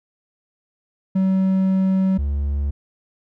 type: tone pair in turn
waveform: triangle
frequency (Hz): 189.9 / 71.13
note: F#3 / C#2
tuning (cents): +45 / +45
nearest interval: octave + perfect fourth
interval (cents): 1700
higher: first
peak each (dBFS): -13 / -17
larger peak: first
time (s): 1.15-2.18 / 2.18-2.71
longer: first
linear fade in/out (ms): 10
effects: none